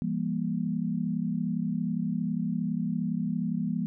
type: tone cluster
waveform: sine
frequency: 168.3 / 200.6 / 238 Hz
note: E3 / G3 / A#3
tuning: +36 / +40 / +36 cents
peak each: -31 dBFS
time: 0.02-3.86 s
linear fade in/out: 0 ms
effects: none